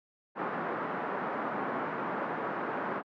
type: band-pass noise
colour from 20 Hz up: white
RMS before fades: -34 dBFS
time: 0.35-3.03 s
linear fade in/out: 50 ms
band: 170 to 1400 Hz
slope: 24 dB/octave
effects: MP3 96 kbps